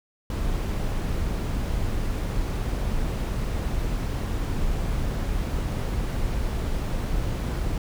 brown noise, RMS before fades -26 dBFS, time 0.3-7.78 s, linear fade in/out 2 ms, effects none

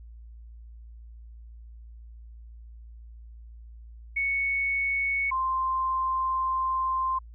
sine tone pair in turn, 2217 / 1046.3 Hz, C#7 / C6, 0 / 0 cents, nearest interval octave + minor second, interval 1300 cents, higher first, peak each -24 dBFS, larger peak neither, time 4.16-5.31 / 5.31-7.19 s, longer second, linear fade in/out 10 ms, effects added 57 Hz sine -43 dBFS peak until 7.34 s

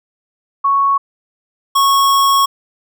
sine / square tone pair in turn, 1108.7 / 1101.7 Hz, C#6 / C#6, 0 / -11 cents, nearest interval unison, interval 11 cents, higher first, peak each -10 dBFS, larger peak neither, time 0.64-0.98 / 1.75-2.46 s, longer second, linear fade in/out 10 ms, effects none

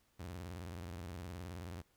sawtooth tone with vibrato, 87.31 Hz, F2, in tune, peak -40 dBFS, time 0.19-1.82 s, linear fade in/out 10 ms, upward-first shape sine, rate 19 Hz, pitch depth 220 cents each way, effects pink hiss -74 dBFS RMS until 1.96 s

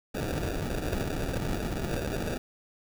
pink noise with sample-and-hold, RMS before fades -31 dBFS, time 0.14-2.38 s, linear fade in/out 10 ms, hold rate 1050 Hz, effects none

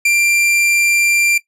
45% pulse tone, 2371 Hz, D7, 16 cents sharp, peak -10 dBFS, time 0.05-1.38 s, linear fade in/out 5 ms, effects noise-tail reverb RT60 0.1 s tail -18 dB re dry + low-pass 12000 Hz 12 dB/octave

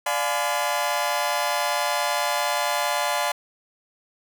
sawtooth chord, D diminished seventh, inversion none, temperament just, 587.3 / 704.8 / 845.8 / 1014.9 Hz, D5 / F5 / Ab5 / Cb6, 0 / +16 / +31 / +47 cents, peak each -24 dBFS, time 0.06-3.32 s, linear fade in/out 5 ms, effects none

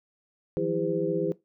sine tone cluster, 162.9 / 178 / 330.3 / 401.5 / 509 Hz, E3 / F3 / E4 / G4 / C5, -20 / +33 / +4 / +41 / -48 cents, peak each -34 / -35 / -30 / -29 / -31 dBFS, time 0.57-1.32 s, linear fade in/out 0 ms, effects noise-tail reverb RT60 0.2 s tail -19 dB re dry

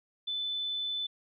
sine tone, 3509 Hz, A7, 5 cents flat, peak -31 dBFS, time 0.27-1.07 s, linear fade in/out 10 ms, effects none

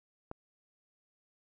click, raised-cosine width 1 ms, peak -26 dBFS, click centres 0.314 s, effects none

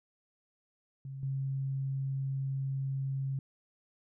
sine tone with level steps, 135.4 Hz, C#3, 40 cents flat, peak -39 / -31 dBFS, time 1.05-3.39 s, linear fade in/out 2 ms, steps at 1.23 s, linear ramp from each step 2 ms, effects none

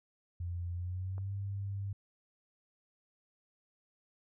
sine tone with pitch glide, 87.31 to 99.14 Hz, F2 to G2, 0 to +20 cents, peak -35 dBFS, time 0.4-1.93 s, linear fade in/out 5 ms, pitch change +220 cents, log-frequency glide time 0.74-1.33 s
click, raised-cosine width 1 ms, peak -38 dBFS, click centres 1.181 s
effects none

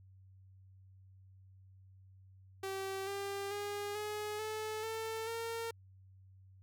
sawtooth tone with pitch steps, 386.7 / 397.8 / 409.2 / 421 / 433.1 / 445.5 / 458.3 Hz, G4 / G4 / G#4 / G#4 / A4 / A4 / A#4, -24 / +25 / -26 / +24 / -27 / +22 / -29 cents, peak -34 dBFS, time 2.63-5.71 s, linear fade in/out 5 ms, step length 440 ms, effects added 95 Hz sine -57 dBFS peak until 6.62 s

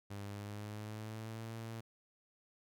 sawtooth tone with pitch glide, 100.9 to 113.26 Hz, G#2 to A#2, -49 to -49 cents, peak -39 dBFS, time 0.1-1.81 s, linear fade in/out 10 ms, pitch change +200 cents, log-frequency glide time 0.24-1.48 s, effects none

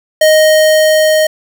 square tone with level ramp, 622.3 Hz, D#5, in tune, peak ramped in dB -5 to -8 dBFS, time 0.21-1.27 s, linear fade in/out 5 ms, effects none

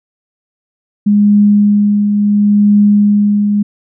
sine tone with tremolo, 206 Hz, G#3, 14 cents flat, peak -4 dBFS, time 1.06-3.63 s, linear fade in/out 10 ms, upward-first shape triangle, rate 0.72 Hz, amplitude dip 45%, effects none

